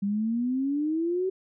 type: exponential sweep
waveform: sine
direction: up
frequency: 196.4 to 383.3 Hz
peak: -24 dBFS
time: 0.02-1.3 s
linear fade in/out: 10 ms
effects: none